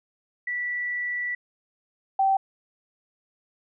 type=tone pair in turn; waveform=sine; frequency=1959 / 775.6 Hz; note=B6 / G5; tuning=-15 / -19 cents; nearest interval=octave + major third; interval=1604 cents; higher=first; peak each=-26 / -18 dBFS; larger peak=second; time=0.47-1.35 / 2.19-2.37 s; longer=first; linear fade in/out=5 ms; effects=none